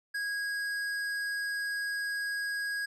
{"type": "tone with tanh clipping", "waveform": "sine", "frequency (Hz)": 1647, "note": "G#6", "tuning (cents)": -15, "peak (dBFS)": -33, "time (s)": [0.14, 2.86], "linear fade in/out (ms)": 10, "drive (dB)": 14, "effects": ["resampled to 32000 Hz"]}